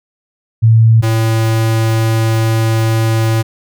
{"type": "tone pair in turn", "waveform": ["sine", "square"], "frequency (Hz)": [112.7, 112.22], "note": ["A2", "A2"], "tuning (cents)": [42, 35], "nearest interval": "unison", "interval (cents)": 7, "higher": "first", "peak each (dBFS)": [-4, -11], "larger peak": "first", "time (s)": [[0.62, 1.02], [1.02, 3.43]], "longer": "second", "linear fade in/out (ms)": 20, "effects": []}